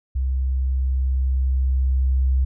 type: tone with level ramp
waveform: sine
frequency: 65.3 Hz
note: C2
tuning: 3 cents flat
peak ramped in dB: -19 to -15 dBFS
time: 0.15-2.45 s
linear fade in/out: 10 ms
effects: none